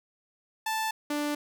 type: tone pair in turn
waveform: sawtooth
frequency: 880 / 294.3 Hz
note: A5 / D4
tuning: 0 / +4 cents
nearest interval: octave + perfect fifth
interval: 1896 cents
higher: first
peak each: -24 dBFS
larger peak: neither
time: 0.66-0.91 / 1.1-1.35 s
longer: neither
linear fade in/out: 5 ms
effects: none